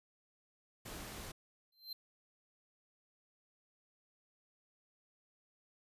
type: noise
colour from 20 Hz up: pink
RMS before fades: -47 dBFS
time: 0.85-1.32 s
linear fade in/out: 10 ms
type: tone with exponential growth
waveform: square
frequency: 4123 Hz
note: C8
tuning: 26 cents flat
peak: -40 dBFS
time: 1.72-1.93 s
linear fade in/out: 5 ms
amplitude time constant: 45 ms
effects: resampled to 32000 Hz